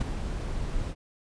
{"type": "noise with ADSR envelope", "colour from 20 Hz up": "brown", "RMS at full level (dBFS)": -23, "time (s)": [0, 0.95], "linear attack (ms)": 12, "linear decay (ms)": 15, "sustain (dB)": -8, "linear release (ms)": 52, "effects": ["resampled to 22050 Hz"]}